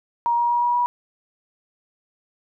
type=tone with pitch steps; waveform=sine; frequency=945 / 951 / 957.1 / 963.2 / 969.3 Hz; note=A#5 / A#5 / A#5 / B5 / B5; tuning=+23 / +34 / +45 / -44 / -33 cents; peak=-17 dBFS; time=0.26-0.86 s; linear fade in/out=0 ms; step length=120 ms; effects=none